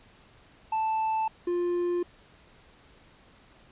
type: tone pair in turn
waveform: triangle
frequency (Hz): 880 / 351.1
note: A5 / F4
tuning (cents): 0 / +9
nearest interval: octave + major third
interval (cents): 1591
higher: first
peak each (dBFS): -23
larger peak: neither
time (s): 0.72-1.28 / 1.47-2.03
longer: neither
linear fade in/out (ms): 5
effects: pink hiss -57 dBFS RMS until 3.71 s + resampled to 8000 Hz